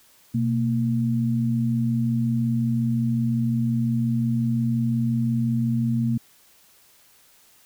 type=tone pair together; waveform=sine; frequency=124.27 / 229.9 Hz; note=B2 / A#3; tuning=+11 / -24 cents; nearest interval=major seventh; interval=1065 cents; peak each=-23 / -22 dBFS; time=0.34-6.18 s; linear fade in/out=10 ms; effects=white hiss -56 dBFS RMS until 7.65 s